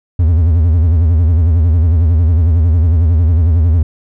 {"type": "tone with vibrato", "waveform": "triangle", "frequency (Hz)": 82.41, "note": "E2", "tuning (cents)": 0, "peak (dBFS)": -5, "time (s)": [0.19, 3.83], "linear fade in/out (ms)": 5, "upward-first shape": "sine", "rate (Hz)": 11, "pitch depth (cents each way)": 140, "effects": []}